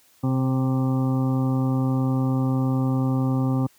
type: harmonic tone with a mistuned harmonic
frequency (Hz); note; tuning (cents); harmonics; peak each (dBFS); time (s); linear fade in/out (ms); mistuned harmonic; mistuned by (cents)
130.81; C3; 0; 1 / 2 / 3 / 4 / 6 / 7 / 8 / 9; -21 / -23 / -38 / -35 / -37 / -42 / -43 / -39; 0.23-3.67; 10; 4; +20
effects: white hiss -58 dBFS RMS until 3.78 s + high-pass 80 Hz 12 dB/octave